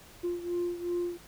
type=beating tone pair; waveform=sine; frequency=349.2 / 351.9 Hz; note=F4 / F4; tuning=0 / +13 cents; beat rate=2.7 Hz; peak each=-30 / -34 dBFS; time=0.23-1.18 s; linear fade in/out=20 ms; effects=tanh soft clip ceiling -25 dBFS + pink hiss -53 dBFS RMS until 1.27 s